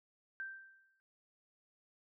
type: tone with exponential decay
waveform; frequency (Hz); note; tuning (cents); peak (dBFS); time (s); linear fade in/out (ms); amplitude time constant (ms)
sine; 1566; G6; -2; -38; 0.4-1; 0; 130
effects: noise-tail reverb RT60 0.6 s tail -22 dB re dry